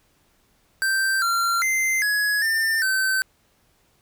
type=tone with pitch steps; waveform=square; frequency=1564 / 1374 / 2078 / 1679 / 1797 / 1539 Hz; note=G6 / F6 / C7 / G#6 / A6 / G6; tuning=-4 / -29 / -12 / +18 / +36 / -32 cents; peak=-20 dBFS; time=0.82-3.22 s; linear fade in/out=0 ms; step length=400 ms; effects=pink hiss -63 dBFS RMS until 4.01 s